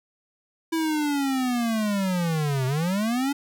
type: linear two-way sweep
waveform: square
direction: down then up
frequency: 329.6 to 126.8 to 287.1 Hz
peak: -23 dBFS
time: 0.72-3.33 s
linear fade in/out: 10 ms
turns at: 2.66 s
effects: none